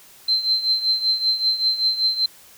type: tone with tremolo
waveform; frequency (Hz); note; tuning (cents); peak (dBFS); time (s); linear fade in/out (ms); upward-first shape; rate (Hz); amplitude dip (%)
sine; 4106; C8; -33; -14; 0.28-2.26; 5; triangle; 5.2; 80
effects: white hiss -48 dBFS RMS until 2.57 s